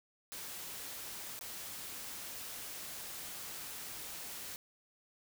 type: noise with dropouts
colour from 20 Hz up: white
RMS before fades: -45 dBFS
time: 0.32-4.56 s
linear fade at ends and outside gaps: 0 ms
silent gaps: 1.391-1.411 s
effects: none